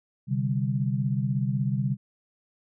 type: chord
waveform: sine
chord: C suspended second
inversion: none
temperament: just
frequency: 130.81 / 147.16 / 196.22 Hz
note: C3 / D3 / G3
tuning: 0 / +4 / +2 cents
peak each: -26 / -29 / -29 dBFS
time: 0.27-1.97 s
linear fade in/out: 50 ms
effects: none